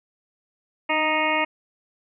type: harmonic tone with a mistuned harmonic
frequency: 311.1 Hz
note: D#4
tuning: in tune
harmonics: 1 / 2 / 3 / 4 / 6 / 7 / 8 / 9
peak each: -30 / -27 / -25 / -30 / -29 / -26 / -29 / -31 dBFS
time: 0.89-1.45 s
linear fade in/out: 10 ms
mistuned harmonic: 1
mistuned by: -27 cents
effects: none